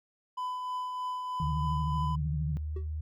triangle tone with tremolo, 1003 Hz, B5, 26 cents sharp, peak -29 dBFS, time 0.37-2.16 s, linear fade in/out 10 ms, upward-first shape triangle, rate 3.2 Hz, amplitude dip 35%
sine tone with vibrato, 151 Hz, D3, 48 cents sharp, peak -30 dBFS, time 1.4-2.57 s, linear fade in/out 0 ms, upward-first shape sine, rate 13 Hz, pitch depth 100 cents each way
sine tone with pitch glide, 73.42 to 77.25 Hz, D2 to D#2, 0 to -12 cents, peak -32 dBFS, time 1.42-3.01 s, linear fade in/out 5 ms, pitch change +88 cents, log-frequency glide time 2.03-2.89 s
triangle tone with exponential decay, 379.3 Hz, F#4, 43 cents sharp, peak -34 dBFS, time 2.76-2.88 s, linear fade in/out 5 ms, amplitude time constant 26 ms
effects none

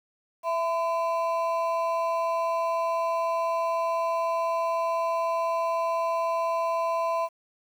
triangle ring-modulated tone, 839 Hz, G#5, 17 cents sharp, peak -19 dBFS, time 0.43-7.29 s, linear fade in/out 50 ms, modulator 175 Hz, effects 9-bit

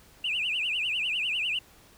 sine tone with vibrato, 2703 Hz, E7, 43 cents sharp, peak -25 dBFS, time 0.24-1.59 s, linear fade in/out 5 ms, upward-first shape triangle, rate 10 Hz, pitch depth 230 cents each way, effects tanh soft clip ceiling -22 dBFS + pink hiss -56 dBFS RMS until 1.97 s

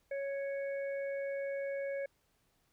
harmonic tone, 554.4 Hz, C#5, in tune, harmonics 1 / 3 / 4, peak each -35 / -48 / -49 dBFS, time 0.11-2.06 s, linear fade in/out 5 ms, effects pink hiss -75 dBFS RMS until 2.72 s

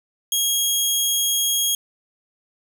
15% pulse tone, 3278 Hz, G#7, 23 cents flat, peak -11 dBFS, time 0.32-1.75 s, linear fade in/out 2 ms, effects none

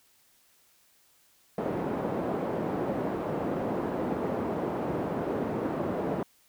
pink band-pass noise, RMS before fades -31 dBFS, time 1.58-6.23 s, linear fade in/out 2 ms, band 220 to 670 Hz, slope 12 dB/octave, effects white hiss -64 dBFS RMS until 6.48 s

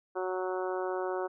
harmonic tone, 185 Hz, F#3, in tune, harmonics 2 / 3 / 4 / 5 / 6 / 7 / 8, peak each -33 / -37 / -39 / -41 / -43 / -44 / -45 dBFS, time 0.15-1.28 s, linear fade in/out 20 ms, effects none

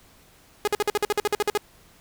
sawtooth tone bursts, 415.3 Hz, G#4, in tune, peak -16 dBFS, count 13, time 0.65-1.575 s, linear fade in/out 0 ms, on 25 ms, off 50 ms, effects pink hiss -55 dBFS RMS until 2 s

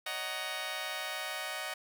10% pulse chord, D# minor seventh, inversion third, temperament just, 560 / 622.3 / 746.7 / 933.4 Hz, C#5 / D#5 / F#5 / A#5, +18 / 0 / +16 / +2 cents, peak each -37 / -32 / -32 / -37 dBFS, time 0.06-1.74 s, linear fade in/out 5 ms, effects none

